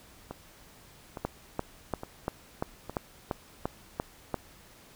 two click trains, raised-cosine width 1 ms, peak -15 / -23 dBFS, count 10 / 4, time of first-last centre 1.25-4.343 / 0.31-2.896 s, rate 2.91 / 1.16 Hz, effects pink hiss -55 dBFS RMS until 4.95 s

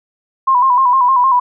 sine tone with vibrato, 1023 Hz, C6, 39 cents flat, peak -8 dBFS, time 0.47-1.4 s, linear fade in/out 10 ms, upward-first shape square, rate 6.5 Hz, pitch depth 67 cents each way, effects none

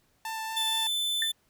sawtooth tone with vibrato, 887 Hz, A5, 14 cents sharp, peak -29 dBFS, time 0.25-0.87 s, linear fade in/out 2 ms, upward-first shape sine, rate 4.3 Hz, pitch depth 8 cents each way
45% pulse tone, 3520 Hz, A7, in tune, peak -27 dBFS, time 0.56-1.32 s, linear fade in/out 10 ms
sine tone with exponential decay, 1795 Hz, A6, 34 cents sharp, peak -24 dBFS, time 1.22-1.33 s, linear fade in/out 2 ms, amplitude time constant 22 ms
effects pink hiss -69 dBFS RMS until 1.49 s

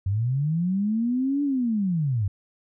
sine linear two-way sweep, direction up then down, 92 to 290.6 to 92 Hz, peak -21 dBFS, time 0.06-2.28 s, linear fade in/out 5 ms, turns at 1.43 s, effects none

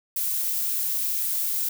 violet noise, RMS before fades -26 dBFS, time 0.16-1.69 s, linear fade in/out 5 ms, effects none

